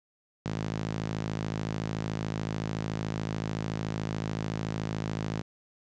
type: tone with high-pass filter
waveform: sawtooth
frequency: 53.7 Hz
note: A1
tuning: 41 cents flat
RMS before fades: -33 dBFS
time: 0.45-5.42 s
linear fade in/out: 10 ms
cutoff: 140 Hz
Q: 1.7
effects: resampled to 16000 Hz + 10-bit